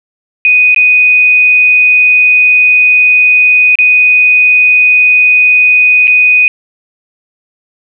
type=tone with dropouts; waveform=sine; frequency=2489 Hz; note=D#7; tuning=in tune; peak=-3 dBFS; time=0.45-6.48 s; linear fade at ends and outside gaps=1 ms; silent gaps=0.746-0.762 / 3.755-3.787 / 6.072-6.078 s; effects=none